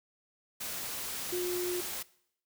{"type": "tone in noise", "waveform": "sine", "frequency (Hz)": 357.3, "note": "F4", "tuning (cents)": 40, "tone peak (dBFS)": -31, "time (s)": [1.32, 1.81], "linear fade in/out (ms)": 10, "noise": "white", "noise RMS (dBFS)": -38, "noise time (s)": [0.6, 2.03], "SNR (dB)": 4, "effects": ["noise-tail reverb RT60 0.7 s tail -21 dB re dry"]}